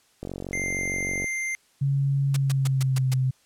click train, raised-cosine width 2 ms, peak -20 dBFS, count 48, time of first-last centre 0.23-1.243 s, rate 46.4 Hz
square tone, 2093 Hz, C7, in tune, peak -27 dBFS, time 0.53-1.55 s, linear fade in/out 0 ms
sine tone with pitch glide, 138.59 to 130.06 Hz, C#3 to C3, 0 to -10 cents, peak -20 dBFS, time 1.81-3.31 s, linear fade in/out 10 ms, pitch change -110 cents, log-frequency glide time 2.28-3.1 s
white noise bursts, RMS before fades -30 dBFS, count 6, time 2.34-3.14 s, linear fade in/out 5 ms, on 25 ms, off 130 ms
effects white hiss -62 dBFS RMS until 3.45 s + low-pass 10000 Hz 12 dB/octave

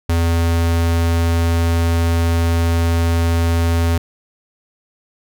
square tone, 83.9 Hz, E2, 31 cents sharp, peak -14 dBFS, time 0.09-3.98 s, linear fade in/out 5 ms, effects none

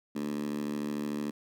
10% pulse tone with high-pass filter, 73.42 Hz, D2, in tune, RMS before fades -34 dBFS, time 0.15-1.31 s, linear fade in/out 10 ms, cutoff 240 Hz, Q 4.2, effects none

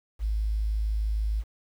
sine tone with quantisation, 53.2 Hz, G#1, 42 cents sharp, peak -24 dBFS, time 0.19-1.44 s, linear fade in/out 50 ms, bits 9, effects none

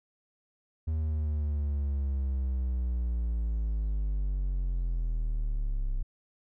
triangle linear sweep, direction down, 79.5 to 32.33 Hz, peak -25 dBFS, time 0.87-6.03 s, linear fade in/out 10 ms, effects none

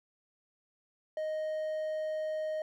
triangle tone, 622.3 Hz, D#5, in tune, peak -30 dBFS, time 1.17-2.62 s, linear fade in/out 2 ms, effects none

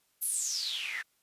white noise with band-pass filter sweep, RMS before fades -34 dBFS, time 0.21-1.03 s, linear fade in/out 20 ms, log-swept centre 12000 to 1700 Hz, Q 9.1, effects white hiss -72 dBFS RMS until 1.22 s + resampled to 32000 Hz

